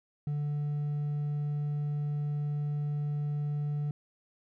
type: tone with hard clipping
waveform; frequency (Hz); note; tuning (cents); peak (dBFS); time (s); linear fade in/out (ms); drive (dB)
triangle; 146.83; D3; 0; -30; 0.27-3.91; 2; 5
effects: none